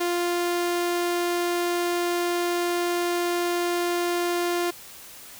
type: tone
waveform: sawtooth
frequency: 349.2 Hz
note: F4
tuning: in tune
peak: -19 dBFS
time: 0-4.71 s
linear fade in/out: 10 ms
effects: white hiss -44 dBFS RMS until 5.39 s